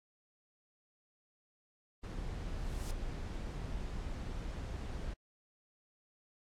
brown noise, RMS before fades -40 dBFS, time 2.03-5.14 s, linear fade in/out 10 ms
blue noise with exponential growth, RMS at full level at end -42 dBFS, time 2.4-2.91 s, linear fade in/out 1 ms, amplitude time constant 110 ms
effects low-pass 8000 Hz 12 dB/octave + AAC 64 kbps

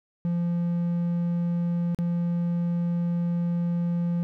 triangle tone with dropouts, 172.4 Hz, F3, 22 cents flat, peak -21 dBFS, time 0.25-4.23 s, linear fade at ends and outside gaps 0 ms, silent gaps 1.947-1.988 s, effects none

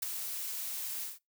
blue noise with ADSR envelope, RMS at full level -31 dBFS, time 0.02-1.19 s, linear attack 9 ms, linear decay 8 ms, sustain -7 dB, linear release 160 ms, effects noise-tail reverb RT60 0.2 s tail -24 dB re dry

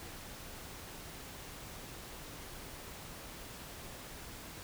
silence, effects pink hiss -48 dBFS RMS until 4.63 s

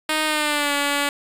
5% pulse tone with pitch glide, 310 to 285.9 Hz, D#4 to D4, -6 to -46 cents, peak -8 dBFS, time 0.09-1.09 s, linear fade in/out 2 ms, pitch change -140 cents, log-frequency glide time 0.25-0.73 s, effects resampled to 32000 Hz + 7-bit

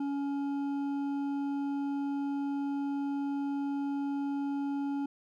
sine tone with hard clipping, 280.9 Hz, C#4, 23 cents sharp, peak -32 dBFS, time 0-5.06 s, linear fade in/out 5 ms, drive 7 dB, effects none

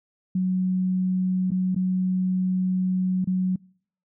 sine tone with dropouts, 185 Hz, F#3, in tune, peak -20 dBFS, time 0.35-3.56 s, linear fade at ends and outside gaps 5 ms, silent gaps 1.506-1.516 / 1.748-1.761 / 3.245-3.272 s, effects noise-tail reverb RT60 0.6 s tail -26 dB re dry

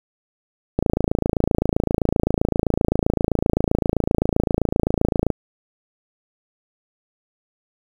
click train, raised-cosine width 2 ms, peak -4 dBFS, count 126, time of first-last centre 0.79-5.303 s, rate 27.7 Hz, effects 7-bit

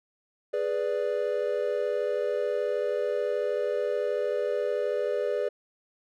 triangle chord, G# diminished, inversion none, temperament equal, 415.3 / 493.9 / 587.3 Hz, G#4 / B4 / D5, 0 / 0 / 0 cents, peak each -28 dBFS, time 0.53-5.49 s, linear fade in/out 10 ms, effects none

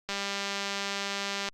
click train, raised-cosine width 0.2 ms, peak -15 dBFS, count 279, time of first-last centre 0.09-1.487 s, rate 199 Hz, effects Opus 48 kbps

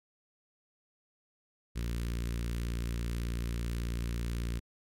sawtooth tone with notch filter, 58.27 Hz, A#1, in tune, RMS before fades -34 dBFS, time 1.75-4.6 s, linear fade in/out 20 ms, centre 750 Hz, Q 0.55, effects MP3 64 kbps

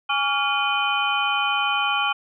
sine tone cluster, 824 / 1136 / 1399 / 2460 / 3053 Hz, G#5 / C#6 / F6 / D#7 / G7, -14 / +42 / +3 / -20 / -46 cents, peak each -26 dBFS, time 0.09-2.13 s, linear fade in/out 10 ms, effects none

